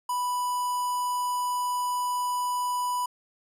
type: tone with notch filter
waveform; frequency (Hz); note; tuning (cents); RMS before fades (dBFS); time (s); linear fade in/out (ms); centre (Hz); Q
square; 987.8; B5; 0; -28; 0.09-3.06; 5; 3600; 0.88
effects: resampled to 32000 Hz